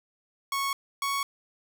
sawtooth tone pair in turn, 1104 / 1112.3 Hz, C#6 / C#6, -7 / +6 cents, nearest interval unison, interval 13 cents, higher second, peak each -23 dBFS, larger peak neither, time 0.52-0.73 / 1.02-1.23 s, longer neither, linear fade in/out 2 ms, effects none

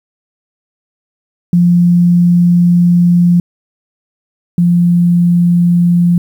sine tone pair in turn, 174.61 / 173.92 Hz, F3 / F3, 0 / -7 cents, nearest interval unison, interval 7 cents, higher first, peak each -5 / -6 dBFS, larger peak first, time 1.53-3.4 / 4.58-6.18 s, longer first, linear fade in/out 2 ms, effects 7-bit

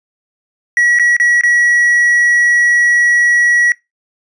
triangle tone with dropouts, 1924 Hz, B6, 46 cents flat, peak -6 dBFS, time 0.77-3.72 s, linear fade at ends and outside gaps 1 ms, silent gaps 0.988-0.996 / 1.166-1.199 / 1.411-1.435 s, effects noise-tail reverb RT60 0.2 s tail -23 dB re dry + resampled to 22050 Hz

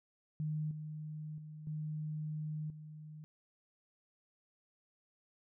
sine tone with level steps, 153.4 Hz, D#3, 24 cents flat, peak -34 / -41 / -46 / -37 / -47 dBFS, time 0.4-3.24 s, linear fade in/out 0 ms, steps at 0.71 / 1.38 / 1.67 / 2.7 s, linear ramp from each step 2 ms, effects none

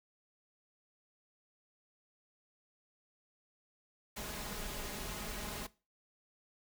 pink noise with comb filter, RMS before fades -42 dBFS, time 4.16-5.67 s, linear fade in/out 10 ms, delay 4.8 ms, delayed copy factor +0.5, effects noise-tail reverb RT60 0.3 s tail -19 dB re dry

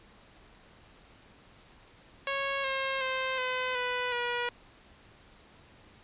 10% pulse tone with pitch steps, 550 / 535.9 / 522.1 / 508.7 / 495.7 / 483 Hz, C#5 / C5 / C5 / C5 / B4 / B4, -14 / +41 / -4 / -49 / +6 / -39 cents, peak -21 dBFS, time 2.27-4.49 s, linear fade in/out 2 ms, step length 370 ms, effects pink hiss -57 dBFS RMS until 6.03 s + resampled to 8000 Hz

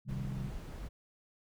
sine chord, C minor, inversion none, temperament equal, 130.81 / 155.56 / 196 Hz, C3 / Eb3 / G3, 0 / 0 / 0 cents, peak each -38 / -43 / -42 dBFS, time 0.05-0.52 s, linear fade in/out 50 ms
brown noise, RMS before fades -43 dBFS, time 0.08-0.89 s, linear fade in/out 20 ms
effects none

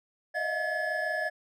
triangle tone cluster, 617 / 643 / 712 / 1711 Hz, D#5 / E5 / F5 / A6, -15 / -43 / +33 / -49 cents, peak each -33 / -35 / -34 / -29 dBFS, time 0.34-1.3 s, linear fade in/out 20 ms, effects none

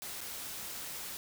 white noise with dropouts, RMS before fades -42 dBFS, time 0.02-1.17 s, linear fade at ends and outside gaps 0 ms, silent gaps 0.206-0.213 s, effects none

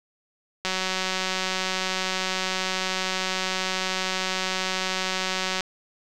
click train, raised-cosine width 0.2 ms, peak -9 dBFS, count 928, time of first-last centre 0.65-5.607 s, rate 187 Hz, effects none

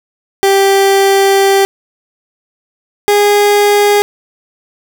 30% pulse tone pair in turn, 392 / 410.9 Hz, G4 / G#4, 0 / -18 cents, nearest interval minor second, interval 82 cents, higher second, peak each -4 dBFS, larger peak neither, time 0.43-1.65 / 3.08-4.02 s, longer first, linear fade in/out 0 ms, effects none

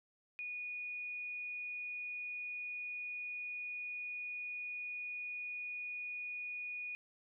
sine tone, 2460 Hz, D#7, 20 cents flat, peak -40 dBFS, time 0.39-6.95 s, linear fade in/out 0 ms, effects none

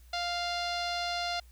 sawtooth tone with low-pass filter, 698.5 Hz, F5, in tune, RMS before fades -33 dBFS, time 0.13-1.4 s, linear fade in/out 5 ms, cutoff 4500 Hz, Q 3.5, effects added 60 Hz sine -52 dBFS peak until 1.51 s + white hiss -65 dBFS RMS until 1.51 s

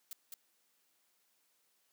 blue noise with echo, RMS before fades -44 dBFS, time 0.11-0.13 s, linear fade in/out 2 ms, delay 210 ms, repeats 1, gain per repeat -2 dB, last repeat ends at 0.34 s, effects white hiss -75 dBFS RMS until 1.92 s + high-pass 200 Hz 12 dB/octave

